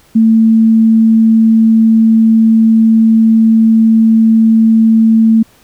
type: tone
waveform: sine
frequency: 223.5 Hz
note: A3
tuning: 27 cents sharp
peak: -4 dBFS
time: 0.15-5.43 s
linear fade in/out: 10 ms
effects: pink hiss -47 dBFS RMS until 5.63 s